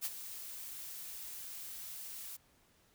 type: noise with ADSR envelope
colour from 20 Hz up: blue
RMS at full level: -35 dBFS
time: 0.01-2.37 s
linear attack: 43 ms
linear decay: 33 ms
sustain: -11 dB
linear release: 14 ms
effects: pink hiss -69 dBFS RMS until 2.94 s